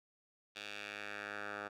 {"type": "tone with band-pass filter sweep", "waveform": "10% pulse", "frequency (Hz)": 102.9, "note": "G#2", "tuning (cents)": -16, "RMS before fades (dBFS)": -45, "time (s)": [0.55, 1.69], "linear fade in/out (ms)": 20, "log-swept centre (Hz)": [3200, 1200], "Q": 1.8, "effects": []}